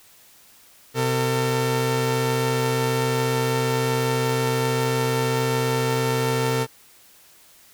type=tone pair together; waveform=sawtooth; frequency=128.04 / 450.9 Hz; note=C3 / A4; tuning=-37 / +42 cents; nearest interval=octave + minor seventh; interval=2179 cents; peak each=-19 dBFS; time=0.94-6.67 s; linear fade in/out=50 ms; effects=white hiss -52 dBFS RMS until 7.73 s